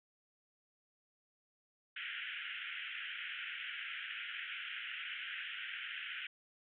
white band-pass noise, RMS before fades -44 dBFS, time 1.96-6.27 s, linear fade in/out 5 ms, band 1400 to 3200 Hz, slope 96 dB/octave, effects none

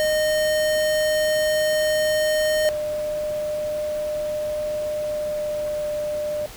square tone, 615 Hz, D#5, 20 cents flat, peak -19 dBFS, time 0-2.69 s, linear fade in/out 0 ms
sine tone with pitch glide, 604 to 599.5 Hz, D5 to D5, +48 to +36 cents, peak -23 dBFS, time 2.65-6.46 s, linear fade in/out 2 ms, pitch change -12 cents, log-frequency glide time 4.91-5.83 s
effects pink hiss -40 dBFS RMS until 6.56 s

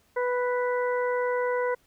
harmonic tone, 493.9 Hz, B4, in tune, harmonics 1 / 2 / 3 / 4, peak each -25 / -31 / -35 / -37 dBFS, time 0.16-1.75 s, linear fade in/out 10 ms, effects pink hiss -65 dBFS RMS until 1.86 s

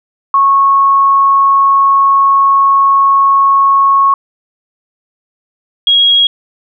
sine tone pair in turn, 1100 / 3296 Hz, C#6 / G#7, -14 / -14 cents, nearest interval octave + perfect fifth, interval 1900 cents, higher second, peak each -5 dBFS, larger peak neither, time 0.34-4.14 / 5.87-6.27 s, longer first, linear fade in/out 2 ms, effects none

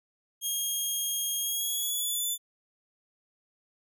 5% pulse tone with pitch glide, 3248 to 3501 Hz, G#7 to A7, -39 to -9 cents, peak -21 dBFS, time 0.41-2.38 s, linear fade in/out 50 ms, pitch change +130 cents, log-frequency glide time 1.4-2.26 s, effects none

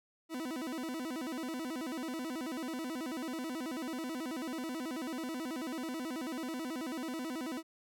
40% pulse tone with vibrato, 285.5 Hz, D4, 49 cents flat, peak -36 dBFS, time 0.29-7.63 s, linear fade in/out 50 ms, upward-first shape square, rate 9.2 Hz, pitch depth 220 cents each way, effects none

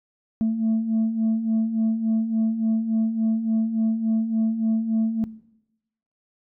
sine beating tone pair, 220 / 223.5 Hz, A3 / A3, 0 / +27 cents, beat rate 3.5 Hz, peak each -27 / -19 dBFS, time 0.41-5.24 s, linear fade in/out 0 ms, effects noise-tail reverb RT60 0.9 s tail -20 dB re dry + tanh soft clip ceiling -16 dBFS

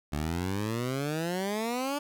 15% pulse exponential sweep, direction up, 71.8 to 294.7 Hz, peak -23 dBFS, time 0.12-1.99 s, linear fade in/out 10 ms, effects none

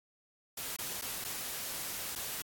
white noise with dropouts, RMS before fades -39 dBFS, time 0.57-2.42 s, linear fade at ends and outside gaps 5 ms, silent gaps 0.765-0.786 / 1.014-1.02 / 1.242-1.246 / 2.153-2.158 s, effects AAC 64 kbps

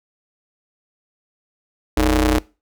sawtooth ring-modulated tone, 129.7 Hz, C3, 15 cents flat, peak -7 dBFS, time 1.97-2.39 s, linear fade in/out 5 ms, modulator 179 Hz, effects noise-tail reverb RT60 0.3 s tail -22 dB re dry

